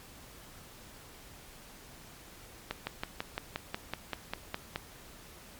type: slowing click train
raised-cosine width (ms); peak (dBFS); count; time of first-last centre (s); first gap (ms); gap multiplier
0.3; -17; 12; 2.71-4.759; 160; 1.03
effects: pink hiss -52 dBFS RMS until 5.59 s + MP3 96 kbps

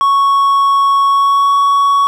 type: tone with pitch glide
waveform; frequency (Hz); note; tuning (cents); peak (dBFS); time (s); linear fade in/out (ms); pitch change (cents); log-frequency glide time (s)
triangle; 1108.7 to 1119.6; C#6 to C#6; 0 to +17; -6; 0.01-2.07; 0; +17; 1.07-1.56
effects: none

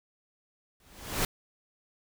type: noise with exponential growth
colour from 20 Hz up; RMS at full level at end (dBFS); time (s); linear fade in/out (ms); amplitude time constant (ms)
pink; -25; 0.8-1.25; 2; 97
effects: none

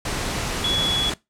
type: tone in noise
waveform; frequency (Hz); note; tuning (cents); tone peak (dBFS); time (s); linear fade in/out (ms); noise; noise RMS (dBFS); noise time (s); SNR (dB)
sine; 3381; G#7; +30; -20; 0.64-1.1; 5; pink; -26; 0.05-1.14; +3
effects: noise-tail reverb RT60 0.2 s tail -21 dB re dry + low-pass 9000 Hz 12 dB/octave

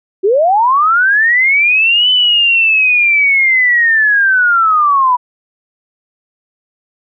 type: linear two-way sweep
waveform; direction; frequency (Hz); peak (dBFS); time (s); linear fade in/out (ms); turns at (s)
sine; up then down; 360 to 3028 to 969; -7; 0.23-5.17; 20; 2.1
effects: none

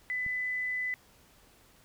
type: tone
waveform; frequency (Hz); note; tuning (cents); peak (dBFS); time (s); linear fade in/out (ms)
sine; 2002; B6; +23; -30; 0.1-0.94; 0
type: click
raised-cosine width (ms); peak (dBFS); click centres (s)
5; -34; 0.264
effects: pink hiss -61 dBFS RMS until 1.84 s

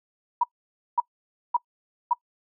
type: tone bursts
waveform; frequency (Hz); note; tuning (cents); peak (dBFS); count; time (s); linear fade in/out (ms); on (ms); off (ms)
sine; 960; B5; -49; -17; 4; 0.41-2.134; 5; 26; 540
effects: noise-tail reverb RT60 0.1 s tail -24 dB re dry

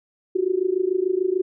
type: tone with amplitude modulation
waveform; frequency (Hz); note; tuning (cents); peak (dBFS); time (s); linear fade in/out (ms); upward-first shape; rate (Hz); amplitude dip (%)
sine; 370.8; F#4; +4; -15; 0.35-1.42; 10; sine; 26.8; 90
effects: none

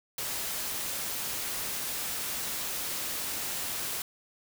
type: noise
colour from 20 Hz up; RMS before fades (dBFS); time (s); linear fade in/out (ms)
white; -34; 0.18-4.02; 2
effects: none

